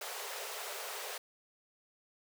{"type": "high-pass noise", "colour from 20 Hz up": "pink", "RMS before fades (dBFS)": -42, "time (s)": [0.01, 1.18], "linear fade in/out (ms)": 5, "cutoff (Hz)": 400, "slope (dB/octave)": 96, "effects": []}